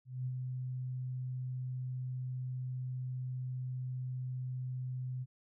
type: tone with ADSR envelope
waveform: sine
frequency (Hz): 127.5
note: C3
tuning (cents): -44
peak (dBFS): -33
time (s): 0.05-5.26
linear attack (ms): 210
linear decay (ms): 52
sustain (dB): -3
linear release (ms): 39
effects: none